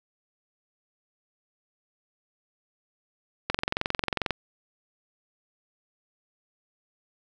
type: click train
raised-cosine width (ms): 0.3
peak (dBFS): -9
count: 19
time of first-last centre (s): 3.5-4.307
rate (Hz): 22.3
effects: none